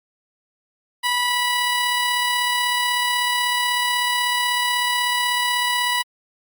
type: tone with amplitude modulation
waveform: 15% pulse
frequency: 980 Hz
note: B5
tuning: 14 cents flat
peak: -11 dBFS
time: 1.03-6.03 s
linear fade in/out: 20 ms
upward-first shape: sine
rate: 36.2 Hz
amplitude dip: 25%
effects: Opus 48 kbps